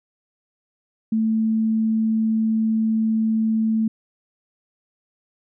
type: tone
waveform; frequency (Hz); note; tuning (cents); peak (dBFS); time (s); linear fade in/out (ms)
sine; 221.2; A3; +9; -17; 1.12-3.88; 5
effects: none